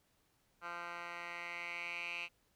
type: tone with band-pass filter sweep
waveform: 10% pulse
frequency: 172.6 Hz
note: F3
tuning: 20 cents flat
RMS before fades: -44 dBFS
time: 0.61-2.29 s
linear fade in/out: 50 ms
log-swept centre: 1500 to 2600 Hz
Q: 5.5
effects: pink hiss -75 dBFS RMS until 2.55 s